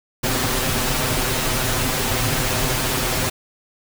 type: noise with comb filter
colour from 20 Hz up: pink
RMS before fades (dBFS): -21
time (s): 0.23-3.3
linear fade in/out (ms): 10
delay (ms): 7.8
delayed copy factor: +0.85
effects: none